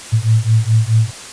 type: beating tone pair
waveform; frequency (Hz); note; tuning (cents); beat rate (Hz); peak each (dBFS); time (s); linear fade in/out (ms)
sine; 109.1 / 113.8; A2 / A#2; -14 / -41; 4.7; -13; 0.12-1.11; 20
effects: white hiss -32 dBFS RMS until 1.32 s + resampled to 22050 Hz